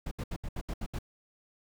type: noise bursts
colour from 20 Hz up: brown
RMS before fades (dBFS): -35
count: 8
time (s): 0.06-0.988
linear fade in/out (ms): 5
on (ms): 53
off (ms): 72
effects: none